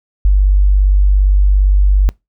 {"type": "tone", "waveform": "sine", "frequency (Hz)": 48.73, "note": "G1", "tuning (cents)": -10, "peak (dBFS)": -6, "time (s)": [0.25, 2.09], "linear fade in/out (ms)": 0, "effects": ["noise-tail reverb RT60 0.2 s tail -25 dB re dry"]}